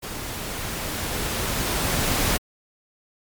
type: noise with level ramp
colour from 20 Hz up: pink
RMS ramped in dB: -33 to -21 dBFS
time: 0.02-2.38 s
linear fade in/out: 20 ms
effects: MP3 96 kbps